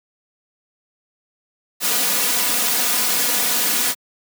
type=noise with comb filter; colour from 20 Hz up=white; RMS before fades=-19 dBFS; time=1.8-3.95 s; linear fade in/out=50 ms; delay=4.1 ms; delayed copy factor=+1; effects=high-pass 150 Hz 12 dB/octave